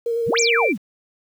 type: tone with vibrato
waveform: sine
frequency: 464.8 Hz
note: A#4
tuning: 5 cents flat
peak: -19 dBFS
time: 0.06-0.69 s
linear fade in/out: 5 ms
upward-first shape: square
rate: 9.8 Hz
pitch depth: 19 cents each way
type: exponential two-way sweep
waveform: sine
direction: up then down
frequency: 71.1 to 7902 to 163.9 Hz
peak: -18 dBFS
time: 0.26-0.78 s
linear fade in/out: 50 ms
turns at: 0.4 s
type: tone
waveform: sine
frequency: 2349 Hz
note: D7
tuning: in tune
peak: -20 dBFS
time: 0.37-0.73 s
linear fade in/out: 20 ms
effects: 8-bit